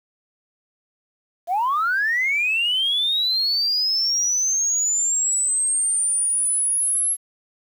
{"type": "linear sweep", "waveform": "sine", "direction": "up", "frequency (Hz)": [659.3, 11200], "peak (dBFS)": -17, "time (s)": [1.47, 7.17], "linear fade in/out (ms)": 50, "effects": ["tanh soft clip ceiling -14 dBFS", "8-bit"]}